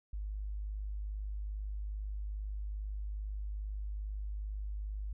sine tone, 51.2 Hz, G#1, 24 cents flat, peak -36 dBFS, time 0.13-5.13 s, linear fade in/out 5 ms, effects none

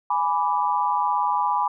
sine chord, G# diminished, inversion none, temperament equal with one note detuned, 830.6 / 987.8 / 1170.6 Hz, G#5 / B5 / D6, 0 / 0 / -6 cents, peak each -24 / -22 / -27 dBFS, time 0.1-1.68 s, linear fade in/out 5 ms, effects none

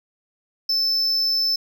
triangle tone, 5274 Hz, E8, in tune, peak -17 dBFS, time 0.69-1.56 s, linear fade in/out 5 ms, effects none

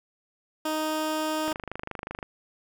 15% pulse tone, 311.1 Hz, D#4, in tune, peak -20 dBFS, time 0.65-1.53 s, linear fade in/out 5 ms
click train, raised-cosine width 0.5 ms, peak -19 dBFS, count 20, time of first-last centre 1.48-2.228 s, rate 25.4 Hz
effects none

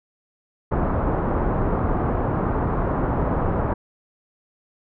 pink low-pass noise, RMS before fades -22 dBFS, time 0.71-3.74 s, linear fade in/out 10 ms, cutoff 1200 Hz, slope 24 dB/octave, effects none

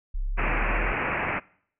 sine exponential sweep, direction up, 32.7 to 41.87 Hz, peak -25 dBFS, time 0.14-0.93 s, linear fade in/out 10 ms
white low-pass noise, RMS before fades -28 dBFS, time 0.37-1.4 s, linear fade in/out 20 ms, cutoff 2600 Hz, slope 96 dB/octave
effects noise-tail reverb RT60 0.6 s tail -23 dB re dry

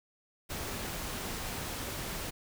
pink noise, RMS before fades -38 dBFS, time 0.49-2.31 s, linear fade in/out 20 ms, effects none

